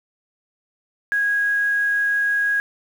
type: tone with quantisation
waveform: sine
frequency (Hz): 1649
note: G#6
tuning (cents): -13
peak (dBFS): -17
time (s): 1.12-2.6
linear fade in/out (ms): 0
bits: 7
effects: none